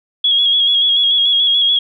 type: tone with vibrato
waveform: sine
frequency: 3322 Hz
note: G#7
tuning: in tune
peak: -10 dBFS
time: 0.24-1.79 s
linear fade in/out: 5 ms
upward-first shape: square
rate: 6.9 Hz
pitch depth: 28 cents each way
effects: none